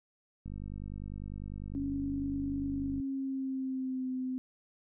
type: click train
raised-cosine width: 5 ms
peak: -30 dBFS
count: 128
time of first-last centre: 0.46-3 s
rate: 50 Hz
type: tone with pitch glide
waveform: sine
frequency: 277.2 to 257.1 Hz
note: C#4 to C4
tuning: 0 to -30 cents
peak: -32 dBFS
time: 1.75-4.38 s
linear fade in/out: 0 ms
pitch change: -130 cents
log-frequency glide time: 2.64-4.09 s
effects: none